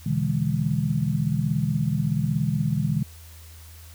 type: chord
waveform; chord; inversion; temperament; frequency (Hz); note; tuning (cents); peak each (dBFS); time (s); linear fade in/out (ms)
sine; E dominant seventh; second; just; 123.61 / 148.33 / 164.81 / 206; B2 / D3 / E3 / G#3; +2 / +18 / 0 / -14; -27 / -25 / -27 / -28; 0.06-3.03; 5
effects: added 81 Hz sine -43 dBFS peak until 3.94 s + white hiss -50 dBFS RMS until 3.94 s